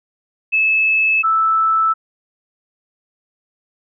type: tone pair in turn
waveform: sine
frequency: 2605 / 1316.1 Hz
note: E7 / E6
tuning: -21 / -3 cents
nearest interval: octave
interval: 1182 cents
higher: first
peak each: -12 dBFS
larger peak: neither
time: 0.52-1.23 / 1.23-1.94 s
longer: neither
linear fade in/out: 20 ms
effects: none